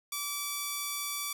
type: tone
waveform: 5% pulse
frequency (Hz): 1155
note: D6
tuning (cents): -29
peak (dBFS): -21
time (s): 0.12-1.33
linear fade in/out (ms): 5
effects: none